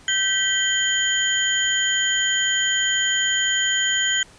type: tone cluster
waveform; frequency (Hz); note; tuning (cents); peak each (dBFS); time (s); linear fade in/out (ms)
sine; 1551 / 1953 / 3132 / 6860; G6 / B6 / G7 / A8; -19 / -20 / -2 / -45; -24 / -25 / -22 / -25; 0.08-4.23; 2
effects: pink hiss -49 dBFS RMS until 4.38 s + resampled to 22050 Hz